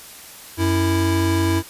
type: tone pair together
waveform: square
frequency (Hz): 92.5 / 329.6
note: F#2 / E4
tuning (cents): 0 / 0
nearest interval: octave + minor seventh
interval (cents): 2200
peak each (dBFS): -20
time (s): 0.57-1.63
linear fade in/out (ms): 50
effects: white hiss -40 dBFS RMS until 1.69 s + resampled to 32000 Hz